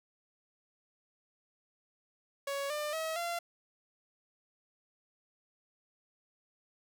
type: tone with pitch steps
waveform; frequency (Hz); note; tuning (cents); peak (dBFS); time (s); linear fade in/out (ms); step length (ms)
sawtooth; 558 / 598 / 641 / 687; C#5 / D5 / E5 / F5; +11 / +31 / -49 / -29; -30; 2.47-3.39; 5; 230
effects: none